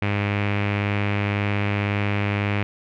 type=tone with low-pass filter; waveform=sawtooth; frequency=101.9 Hz; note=G#2; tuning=32 cents flat; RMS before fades=-23 dBFS; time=0.02-2.63 s; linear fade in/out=0 ms; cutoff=2400 Hz; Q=3.8; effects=none